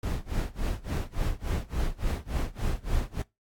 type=noise with tremolo; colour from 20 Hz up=brown; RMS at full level=-26 dBFS; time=0.03-3.22 s; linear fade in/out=2 ms; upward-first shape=sine; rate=3.5 Hz; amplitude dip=95%; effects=noise-tail reverb RT60 0.2 s tail -21 dB re dry + AAC 64 kbps